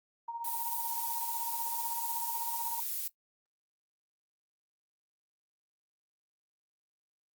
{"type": "tone with tremolo", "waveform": "sine", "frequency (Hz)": 932.3, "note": "A#5", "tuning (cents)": 0, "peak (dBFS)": -34, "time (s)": [0.28, 2.8], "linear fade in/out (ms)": 5, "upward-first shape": "sine", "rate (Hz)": 16, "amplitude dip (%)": 65}
{"type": "noise", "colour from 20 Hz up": "violet", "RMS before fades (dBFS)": -36, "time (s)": [0.44, 3.08], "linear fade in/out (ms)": 5}
{"effects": ["noise-tail reverb RT60 0.1 s tail -19 dB re dry", "Opus 32 kbps"]}